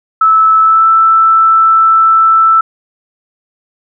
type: tone with pitch glide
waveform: sine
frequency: 1307 to 1323.7 Hz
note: E6 to E6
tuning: -15 to +7 cents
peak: -4 dBFS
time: 0.21-2.61 s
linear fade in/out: 5 ms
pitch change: +22 cents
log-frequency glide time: 0.61-0.87 s
effects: none